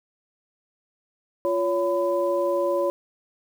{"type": "tone cluster", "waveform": "sine", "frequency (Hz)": [349.3, 562, 1004], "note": ["F4", "C#5", "B5"], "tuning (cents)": [0, 24, 28], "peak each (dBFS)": [-26, -22, -30], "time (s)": [1.45, 2.9], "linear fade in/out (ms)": 0, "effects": ["8-bit"]}